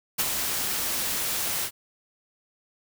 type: noise with ADSR envelope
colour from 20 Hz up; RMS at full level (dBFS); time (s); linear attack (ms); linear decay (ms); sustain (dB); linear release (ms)
white; -23; 0.18-1.71; 18; 38; -5; 71
effects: none